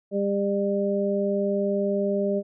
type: harmonic tone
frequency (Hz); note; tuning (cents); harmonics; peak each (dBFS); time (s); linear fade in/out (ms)
200; G3; +35; 1 / 2 / 3; -26 / -26 / -26; 0.11-2.43; 50
effects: none